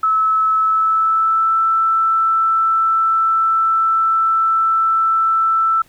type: tone with pitch glide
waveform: sine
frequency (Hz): 1300 to 1326.5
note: E6 to E6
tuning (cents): -24 to +10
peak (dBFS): -12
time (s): 0.03-5.82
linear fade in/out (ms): 5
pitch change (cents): +34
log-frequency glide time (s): 0.57-1.58
effects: pink hiss -52 dBFS RMS until 5.88 s